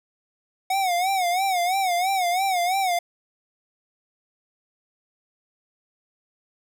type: tone with vibrato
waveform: square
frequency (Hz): 738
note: F#5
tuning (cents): -5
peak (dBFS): -21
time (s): 0.7-2.99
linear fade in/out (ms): 5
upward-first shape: sine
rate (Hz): 3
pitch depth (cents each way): 110
effects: none